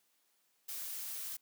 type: noise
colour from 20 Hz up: blue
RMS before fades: -42 dBFS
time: 0.68-1.37 s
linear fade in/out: 10 ms
effects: white hiss -75 dBFS RMS until 1.41 s + high-pass 200 Hz 12 dB/octave